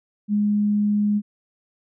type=tone; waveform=sine; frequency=207.5 Hz; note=G#3; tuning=1 cent flat; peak=-17 dBFS; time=0.28-1.22 s; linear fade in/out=50 ms; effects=none